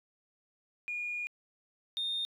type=tone pair in turn; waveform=sine; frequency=2435 / 3656 Hz; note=D#7 / A#7; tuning=-38 / -34 cents; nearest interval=perfect fifth; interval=704 cents; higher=second; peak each=-33 / -30 dBFS; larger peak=second; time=0.88-1.27 / 1.97-2.25 s; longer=first; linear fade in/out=0 ms; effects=tanh soft clip ceiling -28 dBFS + 12-bit